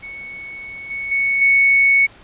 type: tone with level steps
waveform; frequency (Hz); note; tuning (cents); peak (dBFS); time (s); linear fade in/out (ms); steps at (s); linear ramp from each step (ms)
sine; 2217; C#7; 0; -30 / -23 / -15 / -10; 0.02-2.07; 20; 0.9 / 1.11 / 1.41; 10
effects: pink hiss -45 dBFS RMS until 2.23 s + resampled to 8000 Hz